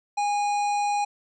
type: harmonic tone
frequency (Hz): 821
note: G#5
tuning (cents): -20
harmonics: 1 / 3 / 5 / 7 / 9 / 10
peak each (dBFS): -22 / -35 / -41 / -43 / -43 / -48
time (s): 0.17-1.05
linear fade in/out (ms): 10
effects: none